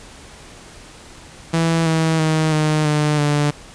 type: tone with pitch steps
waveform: sawtooth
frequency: 164.81 / 161.05 / 157.37 / 153.77 / 150.26 / 146.83 Hz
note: E3 / E3 / D#3 / D#3 / D3 / D3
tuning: 0 / -40 / +20 / -20 / +40 / 0 cents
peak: -11 dBFS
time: 1.53-3.51 s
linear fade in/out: 10 ms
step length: 330 ms
effects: pink hiss -41 dBFS RMS until 3.74 s + resampled to 22050 Hz